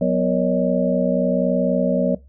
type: tone cluster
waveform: sine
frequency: 183.5 / 247.3 / 469.2 / 560 / 621 Hz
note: F#3 / B3 / A#4 / C#5 / D#5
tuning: -14 / +3 / +11 / +18 / -3 cents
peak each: -20 / -22 / -26 / -21 / -24 dBFS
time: 0.01-2.15 s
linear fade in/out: 5 ms
effects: noise-tail reverb RT60 0.2 s tail -19 dB re dry + added 68 Hz sine -44 dBFS peak until 2.28 s